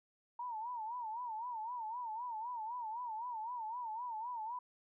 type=tone with vibrato; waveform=sine; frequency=926 Hz; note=A#5; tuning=12 cents flat; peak=-39 dBFS; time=0.39-4.59 s; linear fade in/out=5 ms; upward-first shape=sine; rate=3.9 Hz; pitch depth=130 cents each way; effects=none